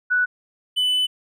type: tone pair in turn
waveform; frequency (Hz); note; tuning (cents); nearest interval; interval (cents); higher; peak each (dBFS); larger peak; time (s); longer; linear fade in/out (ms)
sine / triangle; 1480 / 2999; F#6 / F#7; 0 / +23; octave; 1223; second; -16; neither; 0.1-0.26 / 0.76-1.07; second; 20
effects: none